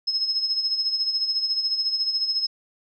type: tone with tremolo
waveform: sine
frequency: 5170 Hz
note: E8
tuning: 34 cents flat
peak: -19 dBFS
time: 0.07-2.47 s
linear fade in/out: 10 ms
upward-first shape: sine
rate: 14 Hz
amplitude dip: 60%
effects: none